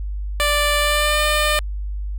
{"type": "tone with pitch glide", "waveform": "10% pulse", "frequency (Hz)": [587.3, 601.7], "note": ["D5", "D5"], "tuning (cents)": [0, 42], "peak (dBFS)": -8, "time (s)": [0.4, 1.59], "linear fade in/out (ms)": 0, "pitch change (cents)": 42, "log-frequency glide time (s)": [0.79, 1.21], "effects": ["added 50 Hz sine -23 dBFS peak until 2.18 s"]}